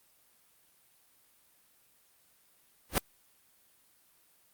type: noise with exponential growth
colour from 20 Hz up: pink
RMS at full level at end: -21 dBFS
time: 2.89-2.98 s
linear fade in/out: 0 ms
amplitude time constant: 18 ms
effects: white hiss -66 dBFS RMS until 4.53 s + Opus 32 kbps